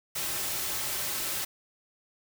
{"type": "noise with comb filter", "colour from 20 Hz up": "white", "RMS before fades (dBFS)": -32, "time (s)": [0.15, 1.45], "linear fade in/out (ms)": 10, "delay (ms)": 4.2, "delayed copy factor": -0.5, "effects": []}